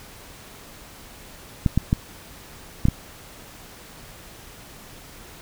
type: clicks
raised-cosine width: 5 ms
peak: -5 dBFS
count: 5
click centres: 1.662 / 1.776 / 1.929 / 2.854 / 2.885 s
effects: pink hiss -44 dBFS RMS until 5.41 s